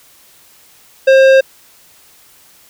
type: tone with tanh clipping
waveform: sine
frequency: 533 Hz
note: C5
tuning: 32 cents sharp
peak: -6 dBFS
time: 1.07-1.41 s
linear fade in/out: 10 ms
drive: 14 dB
effects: white hiss -46 dBFS RMS until 2.69 s